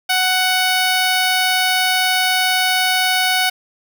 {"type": "tone", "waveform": "10% pulse", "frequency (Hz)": 743, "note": "F#5", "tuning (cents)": 7, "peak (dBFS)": -6, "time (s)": [0.09, 3.5], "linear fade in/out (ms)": 10, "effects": []}